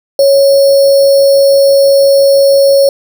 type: tone with sample-and-hold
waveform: sine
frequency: 553 Hz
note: C#5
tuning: 4 cents flat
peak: -3 dBFS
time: 0.19-2.89 s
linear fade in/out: 2 ms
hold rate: 4900 Hz
effects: none